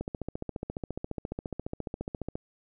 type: click train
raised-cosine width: 2 ms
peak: -20 dBFS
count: 35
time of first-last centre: 0.01-2.355 s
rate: 14.5 Hz
effects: none